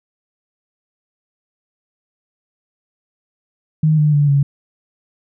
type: tone with pitch steps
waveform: sine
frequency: 155.56 / 150.43 / 145.48 / 140.69 Hz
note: D#3 / D3 / D3 / C#3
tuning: 0 / +42 / -16 / +26 cents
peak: -10 dBFS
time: 3.83-4.43 s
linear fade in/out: 5 ms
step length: 150 ms
effects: none